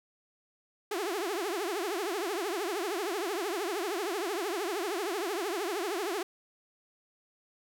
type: tone with vibrato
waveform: sawtooth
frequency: 378 Hz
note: F#4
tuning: 37 cents sharp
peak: -27 dBFS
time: 0.91-6.23 s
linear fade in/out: 5 ms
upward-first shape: triangle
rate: 13 Hz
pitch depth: 280 cents each way
effects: none